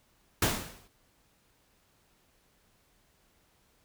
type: noise with exponential decay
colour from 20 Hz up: pink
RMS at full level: -23 dBFS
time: 0.42-0.88 s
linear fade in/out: 5 ms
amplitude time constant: 98 ms
effects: pink hiss -68 dBFS RMS until 3.84 s